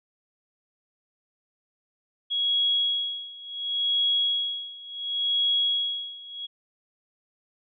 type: tone with tremolo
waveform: sine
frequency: 3322 Hz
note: G#7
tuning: in tune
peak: -20 dBFS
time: 2.3-6.47 s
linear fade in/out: 20 ms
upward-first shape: sine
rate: 0.7 Hz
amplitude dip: 90%
effects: none